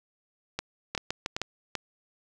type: two click trains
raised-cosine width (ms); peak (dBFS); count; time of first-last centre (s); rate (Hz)
0.2; -13 / -12; 4 / 4; 0.59-1.753 / 0.95-1.417; 2.58 / 6.43
effects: none